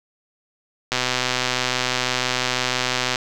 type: click train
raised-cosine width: 0.2 ms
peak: -3 dBFS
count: 283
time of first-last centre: 0.92-3.158 s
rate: 126 Hz
effects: none